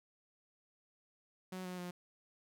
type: tone with pitch steps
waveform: sawtooth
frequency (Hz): 185.3 / 181.59 / 177.96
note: F#3 / F#3 / F3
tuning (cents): +3 / -32 / +33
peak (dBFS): -38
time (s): 1.52-1.91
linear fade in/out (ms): 5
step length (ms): 130
effects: none